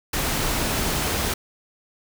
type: noise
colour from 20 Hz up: pink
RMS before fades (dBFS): -24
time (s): 0.13-1.34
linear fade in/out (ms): 5
effects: none